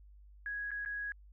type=tone with dropouts; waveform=sine; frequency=1661.2 Hz; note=G#6; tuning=in tune; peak=-36 dBFS; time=0.46-1.12 s; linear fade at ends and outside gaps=1 ms; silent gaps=0.707-0.715 / 0.85-0.859 s; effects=added 50 Hz sine -54 dBFS peak until 1.32 s